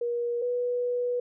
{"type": "tone pair in turn", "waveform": "sine", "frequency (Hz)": [476.6, 489.4], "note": ["A#4", "B4"], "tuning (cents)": [38, -16], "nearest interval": "unison", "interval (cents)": 46, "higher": "second", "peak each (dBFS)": [-26, -25], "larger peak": "second", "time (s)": [[0.01, 0.42], [0.42, 1.2]], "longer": "second", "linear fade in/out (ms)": 5, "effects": []}